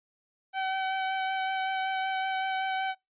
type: tone with vibrato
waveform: sawtooth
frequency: 763 Hz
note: G5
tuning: 47 cents flat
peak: -24 dBFS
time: 0.53-2.95 s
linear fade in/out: 50 ms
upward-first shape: sine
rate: 5.3 Hz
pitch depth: 12 cents each way
effects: noise-tail reverb RT60 0.2 s tail -25 dB re dry + resampled to 8000 Hz